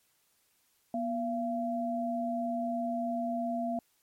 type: tone pair together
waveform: sine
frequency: 241.1 / 681.9 Hz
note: B3 / F5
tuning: -41 / -42 cents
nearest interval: octave + tritone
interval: 1799 cents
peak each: -33 / -32 dBFS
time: 0.94-3.79 s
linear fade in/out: 2 ms
effects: white hiss -71 dBFS RMS until 4.02 s + MP3 64 kbps